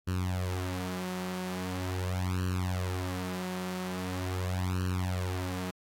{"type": "tone with flanger", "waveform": "sawtooth", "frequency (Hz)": 91.7, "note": "F#2", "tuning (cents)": -15, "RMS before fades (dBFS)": -33, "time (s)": [0.07, 5.71], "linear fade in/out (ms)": 10, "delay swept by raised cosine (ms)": [0.69, 5.69], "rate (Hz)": 0.42, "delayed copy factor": 0.85, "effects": ["AAC 48 kbps"]}